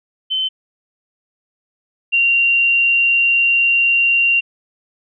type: tone pair in turn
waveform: sine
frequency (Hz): 3067 / 2764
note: G7 / F7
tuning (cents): -38 / -19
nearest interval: major second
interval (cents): 181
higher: first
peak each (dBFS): -16 / -11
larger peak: second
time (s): 0.3-0.49 / 2.12-4.41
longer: second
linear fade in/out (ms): 20
effects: none